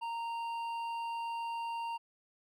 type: tone with hard clipping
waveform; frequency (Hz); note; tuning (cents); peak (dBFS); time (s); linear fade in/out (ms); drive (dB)
triangle; 927; A#5; -10; -37; 0.01-1.98; 20; 11
effects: none